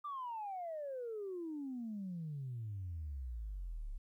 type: exponential sweep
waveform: sine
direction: down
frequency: 1200 to 32.53 Hz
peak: -39 dBFS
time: 0.04-3.98 s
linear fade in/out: 10 ms
effects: tanh soft clip ceiling -36 dBFS + 13-bit